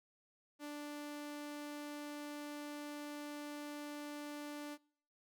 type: tone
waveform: sawtooth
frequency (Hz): 293.7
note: D4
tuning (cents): 0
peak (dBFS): -40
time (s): 0.59-4.78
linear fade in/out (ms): 50
effects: noise-tail reverb RT60 0.6 s tail -25 dB re dry